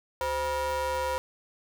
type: ring-modulated tone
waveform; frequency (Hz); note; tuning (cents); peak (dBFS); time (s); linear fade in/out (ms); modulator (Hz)
square; 224; A3; +31; -25; 0.21-1.18; 0; 743
effects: none